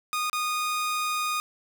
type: tone with dropouts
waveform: sawtooth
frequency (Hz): 1233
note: D#6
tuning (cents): -16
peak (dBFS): -22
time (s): 0.13-1.4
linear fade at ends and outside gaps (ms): 0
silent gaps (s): 0.298-0.33
effects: 8-bit